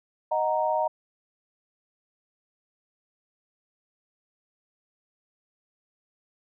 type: chord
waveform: sine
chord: D# minor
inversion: none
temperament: equal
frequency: 622.3 / 740 / 932.3 Hz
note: D#5 / F#5 / A#5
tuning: 0 / 0 / 0 cents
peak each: -26 / -29 / -26 dBFS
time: 0.31-0.88 s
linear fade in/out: 10 ms
effects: none